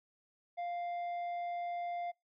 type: tone with tanh clipping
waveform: sine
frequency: 698.5 Hz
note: F5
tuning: in tune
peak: -37 dBFS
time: 0.57-2.12 s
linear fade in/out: 20 ms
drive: 6 dB
effects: noise-tail reverb RT60 0.2 s tail -26 dB re dry